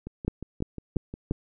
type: two click trains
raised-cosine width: 3 ms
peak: -23 / -12 dBFS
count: 8 / 4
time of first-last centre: 0.07-1.318 / 0.28-1.311 s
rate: 5.61 / 2.91 Hz
effects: none